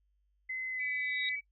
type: tone with pitch glide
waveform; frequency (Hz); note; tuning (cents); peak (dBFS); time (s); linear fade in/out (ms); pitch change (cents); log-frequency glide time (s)
sine; 2044 to 2005; C7 to B6; -41 to +26; -34; 0.49-1.36; 10; -33; 0.7-0.84
type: tone with exponential growth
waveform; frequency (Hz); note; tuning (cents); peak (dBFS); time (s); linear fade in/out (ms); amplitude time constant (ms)
sine; 3795; A#7; +30; -33; 0.78-1.29; 1; 110
type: tone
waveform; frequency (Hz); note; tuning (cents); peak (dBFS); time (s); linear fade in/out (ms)
sine; 2281; C#7; +49; -36; 0.79-1.41; 20
effects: noise-tail reverb RT60 0.1 s tail -19 dB re dry + added 50 Hz sine -70 dBFS peak until 1.51 s